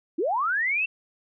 sine linear sweep, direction up, 279.5 to 2725 Hz, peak -22 dBFS, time 0.18-0.86 s, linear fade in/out 10 ms, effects none

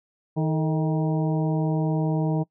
harmonic tone with a mistuned harmonic, 157.9 Hz, D#3, 26 cents sharp, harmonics 1 / 2 / 3 / 4 / 5 / 6, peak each -22 / -28 / -32 / -34 / -36 / -38 dBFS, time 0.36-2.44 s, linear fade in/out 20 ms, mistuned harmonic 3, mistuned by -83 cents, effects noise-tail reverb RT60 0.1 s tail -23 dB re dry

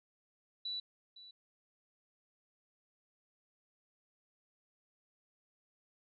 sine tone with echo, 3951 Hz, B7, in tune, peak -37 dBFS, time 0.65-0.8 s, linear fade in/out 5 ms, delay 510 ms, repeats 1, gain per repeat -15 dB, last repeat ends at 1.31 s, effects none

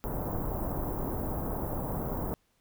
pink band-stop noise, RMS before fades -33 dBFS, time 0.04-2.34 s, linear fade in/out 0 ms, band 1000 to 16000 Hz, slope 24 dB/octave, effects pink hiss -72 dBFS RMS until 2.6 s

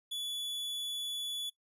45% pulse tone, 3428 Hz, A7, 46 cents flat, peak -36 dBFS, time 0.11-1.5 s, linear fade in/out 10 ms, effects noise-tail reverb RT60 0.1 s tail -19 dB re dry + resampled to 32000 Hz

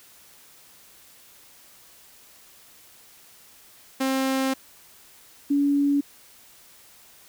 sawtooth / sine tone pair in turn, 265.7 / 284.1 Hz, C4 / C#4, +27 / +43 cents, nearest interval minor second, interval 116 cents, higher second, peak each -18 dBFS, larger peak neither, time 4-4.54 / 5.5-6.01 s, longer first, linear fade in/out 10 ms, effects white hiss -52 dBFS RMS until 7.28 s

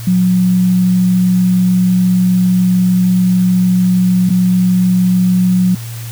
sine tone with dropouts, 182.7 Hz, F#3, 22 cents flat, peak -8 dBFS, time 0.07-5.75 s, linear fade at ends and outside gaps 5 ms, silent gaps 4.292-4.302 s, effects added 116 Hz sine -23 dBFS peak until 6.11 s + white hiss -33 dBFS RMS until 6.11 s

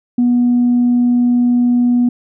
sine tone, 243.5 Hz, B3, 24 cents flat, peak -8 dBFS, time 0.18-2.09 s, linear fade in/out 5 ms, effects tanh soft clip ceiling -6 dBFS

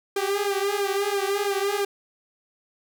sawtooth tone with flanger, 400 Hz, G4, 35 cents sharp, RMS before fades -25 dBFS, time 0.16-1.85 s, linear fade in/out 5 ms, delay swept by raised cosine 1.4 to 6.4 ms, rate 3 Hz, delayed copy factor -0.9, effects none

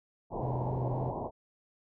white low-pass noise, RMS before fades -36 dBFS, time 0.3-1.31 s, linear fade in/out 50 ms, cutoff 980 Hz, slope 96 dB/octave
triangle tone with vibrato, 126.8 Hz, B2, 46 cents sharp, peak -30 dBFS, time 0.39-1.13 s, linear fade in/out 50 ms, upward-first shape square, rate 3.6 Hz, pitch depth 17 cents each way
effects none

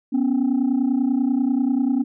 sine tone pair together, 246.9 / 277.1 Hz, B3 / C#4, 0 / -1 cents, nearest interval major second, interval 199 cents, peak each -18 dBFS, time 0.12-2.04 s, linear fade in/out 20 ms, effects tanh soft clip ceiling -14 dBFS

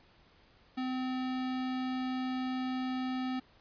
square tone, 256.9 Hz, C4, 32 cents flat, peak -33 dBFS, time 0.77-3.4 s, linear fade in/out 10 ms, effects pink hiss -63 dBFS RMS until 3.6 s + resampled to 11025 Hz

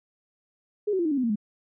sine tone with pitch steps, 416.5 / 377.5 / 342.2 / 310.2 / 281.2 / 254.9 / 231.1 / 209.5 Hz, G#4 / F#4 / F4 / D#4 / C#4 / C4 / A#3 / G#3, +5 / +35 / -35 / -5 / +25 / -45 / -15 / +15 cents, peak -22 dBFS, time 0.87-1.358 s, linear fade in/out 10 ms, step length 61 ms, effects none

